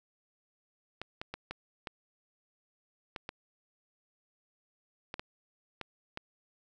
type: clicks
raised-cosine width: 0.3 ms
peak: -22 dBFS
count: 11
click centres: 1.016 / 1.215 / 1.34 / 1.51 / 1.872 / 3.162 / 3.291 / 5.141 / 5.195 / 5.813 / 6.174 s
effects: none